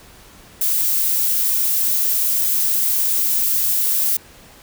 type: noise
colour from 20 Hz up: violet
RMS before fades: -18 dBFS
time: 0.61-4.17 s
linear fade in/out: 5 ms
effects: pink hiss -45 dBFS RMS until 4.62 s